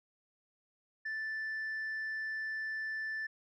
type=tone; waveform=sine; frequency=1760 Hz; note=A6; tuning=in tune; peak=-33 dBFS; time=1.05-3.27 s; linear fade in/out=10 ms; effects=tanh soft clip ceiling -34 dBFS